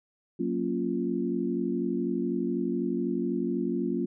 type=chord; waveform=sine; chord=Gb major seventh; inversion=none; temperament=equal; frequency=185 / 233.1 / 277.2 / 349.2 Hz; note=Gb3 / Bb3 / Db4 / F4; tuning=0 / 0 / 0 / 0 cents; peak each=-33 / -31 / -32 / -31 dBFS; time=0.39-4.06 s; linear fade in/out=10 ms; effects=none